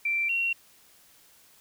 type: tone pair in turn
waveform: sine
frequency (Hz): 2349 / 2739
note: D7 / F7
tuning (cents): 0 / -34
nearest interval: minor third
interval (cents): 266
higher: second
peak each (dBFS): -24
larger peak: neither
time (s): 0.05-0.29 / 0.29-0.53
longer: neither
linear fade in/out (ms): 5
effects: white hiss -58 dBFS RMS until 1.6 s

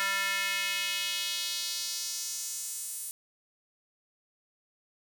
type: tone with high-pass filter sweep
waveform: square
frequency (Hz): 196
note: G3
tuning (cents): 0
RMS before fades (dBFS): -33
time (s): 0-3.11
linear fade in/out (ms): 0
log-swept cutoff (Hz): 1600 to 9700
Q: 1.9
effects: none

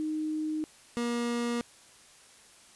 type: tone pair in turn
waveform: sine / 30% pulse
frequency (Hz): 309.6 / 237.9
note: D#4 / A#3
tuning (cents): -9 / +35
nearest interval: perfect fourth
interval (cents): 456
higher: first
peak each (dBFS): -29 / -26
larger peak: second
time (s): 0-0.64 / 0.97-1.61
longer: neither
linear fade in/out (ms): 0
effects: white hiss -56 dBFS RMS until 2.75 s + resampled to 24000 Hz

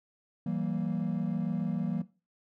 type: chord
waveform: triangle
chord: E diminished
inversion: none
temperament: equal with one note detuned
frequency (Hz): 164.81 / 191.41 / 233.1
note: E3 / G3 / Bb3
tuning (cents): 0 / -41 / 0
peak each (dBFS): -31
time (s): 0.46-2.02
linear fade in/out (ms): 5
effects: noise-tail reverb RT60 0.3 s tail -17 dB re dry + tanh soft clip ceiling -21 dBFS

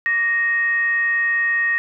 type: tone with frequency modulation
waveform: sine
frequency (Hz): 1864.7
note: A#6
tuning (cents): 0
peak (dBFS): -16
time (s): 0.06-1.78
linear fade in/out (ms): 0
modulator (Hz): 710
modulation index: 0.27
effects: none

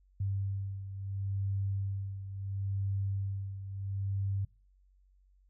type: beating tone pair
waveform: sine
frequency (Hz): 98 / 98.73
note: G2 / G2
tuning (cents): 0 / +13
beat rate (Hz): 0.73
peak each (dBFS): -33 / -39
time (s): 0.2-4.45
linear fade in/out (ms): 5
effects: noise-tail reverb RT60 0.3 s tail -22 dB re dry + added 47 Hz sine -62 dBFS peak until 5.49 s

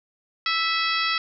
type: harmonic tone with a mistuned harmonic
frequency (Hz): 659.3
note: E5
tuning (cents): 0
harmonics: 2 / 3 / 4 / 5 / 6 / 7 / 8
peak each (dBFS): -26 / -28 / -29 / -30 / -31 / -31 / -32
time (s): 0.46-1.18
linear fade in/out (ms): 2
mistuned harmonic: 4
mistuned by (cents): -38
effects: none

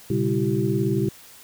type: tone cluster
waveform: sine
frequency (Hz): 120.7 / 138.9 / 198.9 / 332.6 / 385.7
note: B2 / C#3 / G3 / E4 / G4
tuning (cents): -39 / +4 / +25 / +16 / -28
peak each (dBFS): -26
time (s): 0.1-1.09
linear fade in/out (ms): 5
effects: white hiss -47 dBFS RMS until 1.43 s

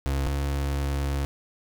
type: tone pair in turn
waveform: 35% pulse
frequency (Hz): 68.5 / 69.9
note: C#2 / C#2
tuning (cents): -20 / +15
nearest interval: unison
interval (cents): 35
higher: second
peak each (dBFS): -22 / -23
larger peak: first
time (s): 0.06-0.27 / 0.27-1.25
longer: second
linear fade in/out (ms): 0
effects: none

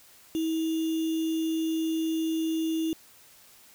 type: tone with sample-and-hold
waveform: sine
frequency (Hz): 322.3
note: E4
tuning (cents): -39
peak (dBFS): -25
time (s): 0.35-2.93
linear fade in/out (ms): 0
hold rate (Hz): 3150
effects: white hiss -55 dBFS RMS until 3.74 s

